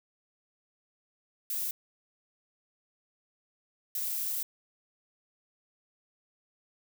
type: noise bursts at uneven times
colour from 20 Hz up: violet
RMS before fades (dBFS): -33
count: 2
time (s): 1.5-1.71 / 3.95-4.43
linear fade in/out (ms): 2
effects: none